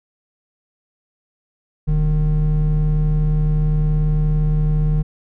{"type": "tone pair together", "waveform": "triangle", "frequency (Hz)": [40.43, 152.9], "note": ["E1", "D#3"], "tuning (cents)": [-33, -30], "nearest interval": "octave + major seventh", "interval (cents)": 2303, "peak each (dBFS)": -14, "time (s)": [1.87, 5.03], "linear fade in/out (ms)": 20, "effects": ["tanh soft clip ceiling -7 dBFS"]}